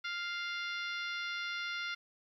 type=harmonic tone; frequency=698.5 Hz; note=F5; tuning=in tune; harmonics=2 / 3 / 4 / 5 / 6 / 7 / 8; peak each=-39 / -41 / -46 / -45 / -49 / -52 / -54 dBFS; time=0.04-1.95 s; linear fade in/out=10 ms; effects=12-bit